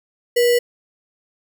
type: tone with sample-and-hold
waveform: sine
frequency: 480.5 Hz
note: B4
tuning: 48 cents flat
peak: -12 dBFS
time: 0.36-0.59 s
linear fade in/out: 10 ms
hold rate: 2450 Hz
effects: none